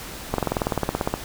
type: slowing click train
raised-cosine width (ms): 1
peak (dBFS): -7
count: 16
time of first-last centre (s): 0.34-1.14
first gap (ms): 43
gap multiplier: 1.03
effects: pink hiss -36 dBFS RMS until 1.24 s